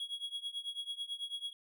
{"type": "tone with tremolo", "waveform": "triangle", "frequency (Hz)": 3322, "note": "G#7", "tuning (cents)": 0, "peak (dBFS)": -33, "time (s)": [0, 1.53], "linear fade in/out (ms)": 2, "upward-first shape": "triangle", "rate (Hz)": 9.1, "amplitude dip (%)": 95, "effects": []}